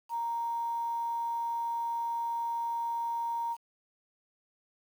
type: tone with quantisation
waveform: sine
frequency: 932.3 Hz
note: A#5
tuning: in tune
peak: -30 dBFS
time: 0.09-3.57 s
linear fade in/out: 50 ms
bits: 9
effects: none